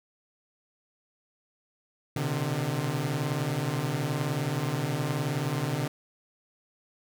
sawtooth tone cluster, 119.6 / 130.8 / 149.8 Hz, A#2 / C3 / D3, +45 / 0 / +35 cents, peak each -34 / -27 / -26 dBFS, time 2.16-5.88 s, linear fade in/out 5 ms, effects none

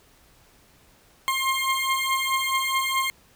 20% pulse beating tone pair, 1061 / 1065.7 Hz, C6 / C6, +24 / +31 cents, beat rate 4.7 Hz, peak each -21 / -20 dBFS, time 1.28-3.1 s, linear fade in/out 0 ms, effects pink hiss -57 dBFS RMS until 3.35 s

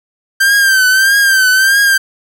45% pulse tone with vibrato, 1568 Hz, G6, in tune, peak -7 dBFS, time 0.4-1.98 s, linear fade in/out 10 ms, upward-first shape triangle, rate 1.6 Hz, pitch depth 82 cents each way, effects none

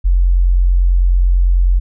sine tone, 44.58 Hz, F1, 36 cents sharp, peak -8 dBFS, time 0.04-1.8 s, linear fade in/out 20 ms, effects none

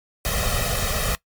pink noise with comb filter, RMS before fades -23 dBFS, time 0.25-1.15 s, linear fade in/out 0 ms, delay 1.6 ms, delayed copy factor +1, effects noise-tail reverb RT60 0.1 s tail -19 dB re dry + MP3 96 kbps

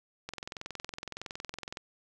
click train, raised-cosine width 0.2 ms, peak -21 dBFS, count 33, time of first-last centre 0.29-1.771 s, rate 21.6 Hz, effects none

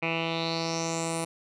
10% pulse tone with low-pass filter sweep, 164.81 Hz, E3, in tune, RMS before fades -30 dBFS, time 0.02-1.25 s, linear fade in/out 10 ms, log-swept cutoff 2400 to 10000 Hz, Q 5.3, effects none

